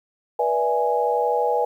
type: chord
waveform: sine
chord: E dominant seventh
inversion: second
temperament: equal with one note detuned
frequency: 486 / 587.3 / 659.3 / 830.6 Hz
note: B4 / D5 / E5 / G#5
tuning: -28 / 0 / 0 / 0 cents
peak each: -22 / -27 / -27 / -22 dBFS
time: 0.39-1.65 s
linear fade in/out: 5 ms
effects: 9-bit